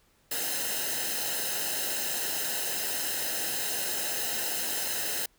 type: noise with comb filter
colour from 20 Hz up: white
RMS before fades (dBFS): -31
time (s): 0.31-5.26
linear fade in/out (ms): 5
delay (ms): 0.87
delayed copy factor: -0.75
effects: pink hiss -66 dBFS RMS until 5.38 s

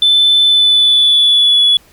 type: tone with pitch glide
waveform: sine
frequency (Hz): 3520 to 3406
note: A7 to G#7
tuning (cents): 0 to +43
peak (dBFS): -5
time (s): 0.02-1.77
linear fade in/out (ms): 2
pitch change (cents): -57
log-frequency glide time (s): 0.44-1.63
effects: tanh soft clip ceiling -3 dBFS + pink hiss -47 dBFS RMS until 1.92 s

